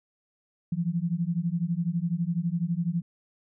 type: beating tone pair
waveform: sine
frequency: 164.81 / 176.81 Hz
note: E3 / F3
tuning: 0 / +22 cents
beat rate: 12 Hz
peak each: -28 dBFS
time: 0.72-3.02 s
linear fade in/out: 5 ms
effects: none